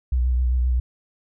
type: tone with vibrato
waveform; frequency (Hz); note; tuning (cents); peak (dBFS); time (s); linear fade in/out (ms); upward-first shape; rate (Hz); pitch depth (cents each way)
sine; 62.2; B1; +13; -17; 0.12-0.8; 5; sine; 7.6; 39
effects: none